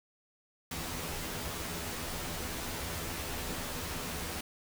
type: noise with comb filter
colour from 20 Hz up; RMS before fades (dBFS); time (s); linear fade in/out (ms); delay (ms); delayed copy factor
pink; -38; 0.71-4.41; 5; 12; +0.7
effects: none